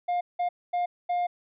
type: tone bursts at uneven times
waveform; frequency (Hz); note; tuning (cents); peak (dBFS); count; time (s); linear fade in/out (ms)
triangle; 708; F5; +23; -22; 4; 0.08-0.21 / 0.39-0.49 / 0.73-0.86 / 1.09-1.27; 10
effects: resampled to 8000 Hz